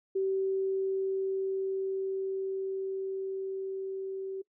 sine tone with level ramp, 384.7 Hz, G4, 33 cents flat, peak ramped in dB -26 to -34 dBFS, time 0.15-4.42 s, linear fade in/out 10 ms, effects noise-tail reverb RT60 0.1 s tail -21 dB re dry

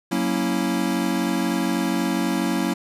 square chord, F# dominant seventh, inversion none, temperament equal, 185 / 233.1 / 277.2 / 329.6 Hz, F#3 / A#3 / C#4 / E4, 0 / 0 / 0 / 0 cents, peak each -27 dBFS, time 0.11-2.74 s, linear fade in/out 10 ms, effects resampled to 32000 Hz + 9-bit

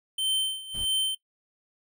square tone with tremolo, 3100 Hz, G7, 20 cents flat, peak -23 dBFS, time 0.18-1.15 s, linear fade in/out 5 ms, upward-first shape sine, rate 1.6 Hz, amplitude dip 85%
brown noise, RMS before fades -40 dBFS, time 0.74-0.85 s, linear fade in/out 5 ms
effects noise-tail reverb RT60 0.1 s tail -19 dB re dry

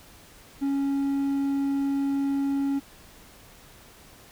triangle tone, 277.2 Hz, C#4, in tune, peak -21 dBFS, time 0.61-2.8 s, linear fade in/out 20 ms, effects pink hiss -51 dBFS RMS until 4.31 s

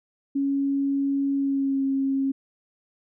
sine tone with pitch glide, 277.2 to 271 Hz, C#4 to C#4, 0 to -39 cents, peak -21 dBFS, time 0.35-2.32 s, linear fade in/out 10 ms, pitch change -39 cents, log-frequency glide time 1.35-1.84 s, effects none

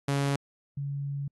sawtooth / sine tone pair in turn, 140.1 / 140.79 Hz, C#3 / C#3, +19 / +27 cents, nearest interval unison, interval 8 cents, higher second, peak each -21 / -30 dBFS, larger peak first, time 0.08-0.36 / 0.77-1.28 s, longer second, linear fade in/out 5 ms, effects AAC 32 kbps

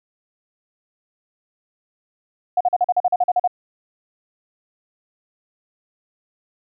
sine tone bursts, 722 Hz, F#5, 43 cents flat, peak -13 dBFS, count 12, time 2.57-3.476 s, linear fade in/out 5 ms, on 37 ms, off 42 ms, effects none

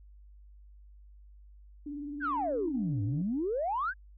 sine tone with vibrato, 290.1 Hz, D4, 21 cents flat, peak -36 dBFS, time 1.86-3.22 s, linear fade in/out 5 ms, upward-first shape sine, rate 19 Hz, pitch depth 48 cents each way
sine exponential two-way sweep, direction down then up, 1661 to 100 to 1661 Hz, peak -28 dBFS, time 2.2-3.94 s, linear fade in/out 50 ms, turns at 3.03 s
effects tanh soft clip ceiling -22 dBFS + added 50 Hz sine -51 dBFS peak until 4.17 s

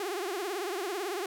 sawtooth tone with vibrato, 380 Hz, F#4, 46 cents sharp, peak -28 dBFS, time 0-1.26 s, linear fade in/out 2 ms, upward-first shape triangle, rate 18 Hz, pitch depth 210 cents each way, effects none

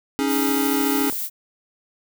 square chord, C# suspended second, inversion none, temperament equal, 277.2 / 311.1 / 415.3 Hz, C#4 / D#4 / G#4, 0 / 0 / 0 cents, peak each -22 / -27 / -27 dBFS, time 0.19-1.1 s, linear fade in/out 0 ms
violet noise, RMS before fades -27 dBFS, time 0.27-1.3 s, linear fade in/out 50 ms
clicks, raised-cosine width 1 ms, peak -26 dBFS, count 10, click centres 0.494 / 0.575 / 0.63 / 0.669 / 0.732 / 0.769 / 0.808 / 0.951 / 1.006 / 1.127 s
effects none

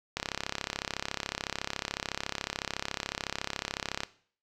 click train, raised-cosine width 0.2 ms, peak -13 dBFS, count 132, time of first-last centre 0.17-4.034 s, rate 33.9 Hz, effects noise-tail reverb RT60 0.5 s tail -17 dB re dry

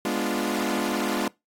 sawtooth chord, G# diminished seventh, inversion none, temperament equal, 207.7 / 246.9 / 293.7 / 349.2 Hz, G#3 / B3 / D4 / F4, 0 / 0 / 0 / 0 cents, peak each -26 dBFS, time 0.05-1.28 s, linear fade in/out 2 ms, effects noise-tail reverb RT60 0.2 s tail -22 dB re dry + AAC 48 kbps

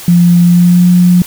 sine tone with pitch glide, 173.9 to 177.96 Hz, F3 to F3, -7 to +33 cents, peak -3 dBFS, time 0.08-1.22 s, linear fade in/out 2 ms, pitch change +40 cents, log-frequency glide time 0.42-0.87 s, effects white hiss -28 dBFS RMS until 1.26 s

